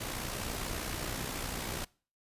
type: noise with amplitude modulation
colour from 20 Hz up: pink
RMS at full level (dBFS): -35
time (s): 0-1.85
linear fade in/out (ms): 10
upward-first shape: sine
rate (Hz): 60.5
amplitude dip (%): 50
effects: noise-tail reverb RT60 0.4 s tail -24 dB re dry + resampled to 32000 Hz